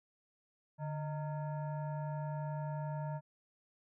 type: tone with frequency modulation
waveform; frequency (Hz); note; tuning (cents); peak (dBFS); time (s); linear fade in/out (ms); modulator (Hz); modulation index
sine; 148.1; D3; +15; -36; 0.78-3.21; 50; 770; 0.73
effects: none